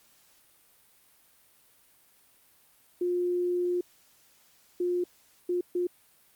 sine tone bursts at uneven times, 355.2 Hz, F4, 29 cents sharp, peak -25 dBFS, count 4, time 3.01-3.81 / 4.8-5.04 / 5.49-5.61 / 5.75-5.87 s, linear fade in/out 5 ms, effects white hiss -62 dBFS RMS until 6.35 s + Opus 48 kbps

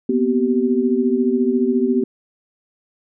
sine tone cluster, 239.5 / 253.8 / 385 Hz, A#3 / B3 / G4, +47 / +47 / -31 cents, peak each -19 dBFS, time 0.09-2.04 s, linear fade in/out 5 ms, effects none

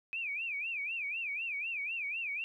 sine tone with vibrato, 2489 Hz, D#7, in tune, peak -34 dBFS, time 0.13-2.44 s, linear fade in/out 0 ms, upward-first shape sine, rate 4 Hz, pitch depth 190 cents each way, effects 12-bit

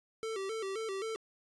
square tone with vibrato, 415.3 Hz, G#4, in tune, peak -36 dBFS, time 0.23-1.16 s, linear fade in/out 0 ms, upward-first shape square, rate 3.8 Hz, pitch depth 120 cents each way, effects resampled to 22050 Hz

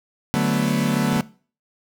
40% pulse chord, B minor seventh, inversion first, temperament equal, 146.83 / 185 / 220 / 246.9 Hz, D3 / F#3 / A3 / B3, 0 / 0 / 0 / 0 cents, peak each -23 dBFS, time 0.34-1.21 s, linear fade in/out 0 ms
clicks, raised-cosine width 3 ms, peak -24 dBFS, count 2, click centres 1.13 / 1.163 s
effects noise-tail reverb RT60 0.4 s tail -20 dB re dry

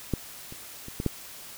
clicks, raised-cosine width 3 ms, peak -12 / -29 / -27 / -17 / -11 dBFS, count 5, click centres 0.137 / 0.524 / 0.884 / 1.001 / 1.063 s, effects white hiss -44 dBFS RMS until 1.57 s

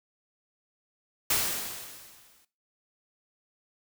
white noise with exponential decay, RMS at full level -24 dBFS, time 1.3-2.45 s, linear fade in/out 5 ms, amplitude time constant 250 ms, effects noise-tail reverb RT60 0.3 s tail -17 dB re dry

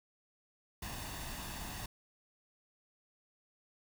pink noise with comb filter, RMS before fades -43 dBFS, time 0.82-1.86 s, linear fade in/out 5 ms, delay 1.1 ms, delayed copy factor +0.55, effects none

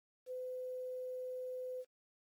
sine tone with quantisation, 507 Hz, B4, 45 cents sharp, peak -40 dBFS, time 0.26-1.85 s, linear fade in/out 50 ms, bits 11, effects AAC 64 kbps

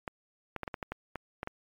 clicks, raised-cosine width 0.5 ms, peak -20 dBFS, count 10, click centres 0.078 / 0.563 / 0.633 / 0.678 / 0.742 / 0.828 / 0.92 / 1.157 / 1.431 / 1.474 s, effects MP3 96 kbps

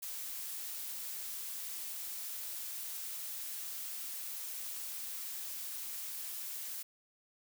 blue noise, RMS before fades -42 dBFS, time 0.02-6.83 s, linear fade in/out 10 ms, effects none

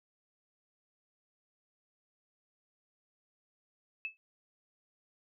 sine tone with exponential decay, 2610 Hz, E7, 18 cents flat, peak -31 dBFS, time 4.05-4.17 s, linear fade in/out 0 ms, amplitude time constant 24 ms, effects none

